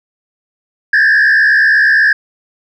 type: tone with frequency modulation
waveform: sine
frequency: 1696 Hz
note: G#6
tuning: 36 cents sharp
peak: -4 dBFS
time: 0.93-2.13 s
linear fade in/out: 5 ms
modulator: 68.2 Hz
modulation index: 1.4
effects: tanh soft clip ceiling -5 dBFS